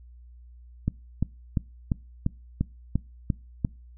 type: click train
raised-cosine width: 5 ms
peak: -11 dBFS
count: 9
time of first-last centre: 0.88-3.648 s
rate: 2.89 Hz
effects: noise-tail reverb RT60 0.3 s tail -24 dB re dry + added 60 Hz sine -46 dBFS peak until 3.97 s